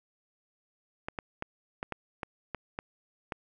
clicks, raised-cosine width 0.5 ms, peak -19 dBFS, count 9, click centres 1.085 / 1.188 / 1.424 / 1.829 / 1.923 / 2.232 / 2.547 / 2.789 / 3.322 s, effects none

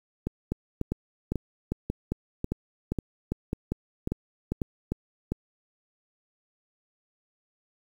two click trains, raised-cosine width 3 ms, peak -15 / -14 dBFS, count 9 / 13, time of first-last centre 0.27-4.618 / 0.52-5.32 s, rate 1.84 / 2.5 Hz, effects 8-bit

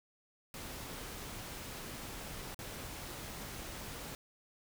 pink noise with dropouts, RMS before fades -45 dBFS, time 0.54-4.15 s, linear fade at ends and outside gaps 1 ms, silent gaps 2.545-2.59 s, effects none

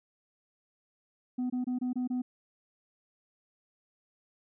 sine tone bursts, 250.1 Hz, B3, 22 cents sharp, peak -26 dBFS, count 6, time 1.38-2.22 s, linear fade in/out 10 ms, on 120 ms, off 24 ms, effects tanh soft clip ceiling -28 dBFS

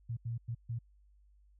sine tone bursts at uneven times, 116.54 Hz, A#2, in tune, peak -34 dBFS, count 4, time 0.09-0.17 / 0.25-0.38 / 0.48-0.55 / 0.69-0.79 s, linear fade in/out 10 ms, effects added 50 Hz sine -61 dBFS peak until 1.59 s

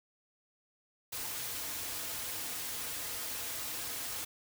white noise with comb filter, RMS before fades -39 dBFS, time 1.12-4.25 s, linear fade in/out 10 ms, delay 5.2 ms, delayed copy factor -0.55, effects none

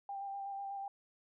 sine tone with vibrato, 792 Hz, G5, 18 cents sharp, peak -39 dBFS, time 0.09-0.88 s, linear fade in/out 2 ms, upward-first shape square, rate 8.1 Hz, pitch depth 15 cents each way, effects none

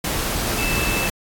sine tone in noise, 2637 Hz, E7, in tune, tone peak -24 dBFS, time 0.58-1.08 s, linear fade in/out 5 ms, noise pink, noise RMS -23 dBFS, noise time 0.04-1.1 s, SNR -4 dB, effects AAC 64 kbps

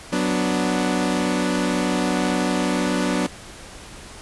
sawtooth chord, B minor, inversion second, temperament equal, 185 / 246.9 / 293.7 Hz, F#3 / B3 / D4, 0 / 0 / 0 cents, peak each -20 dBFS, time 0.12-3.27 s, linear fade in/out 10 ms, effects pink hiss -40 dBFS RMS until 4.21 s + resampled to 24000 Hz

